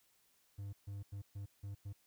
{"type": "tone bursts at uneven times", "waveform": "triangle", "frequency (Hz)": 100, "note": "G2", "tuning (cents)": 35, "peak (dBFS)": -40, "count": 6, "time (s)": [[0.58, 0.73], [0.87, 1.03], [1.12, 1.22], [1.35, 1.46], [1.63, 1.75], [1.85, 1.93]], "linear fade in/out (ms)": 10, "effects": ["white hiss -73 dBFS RMS until 2.06 s"]}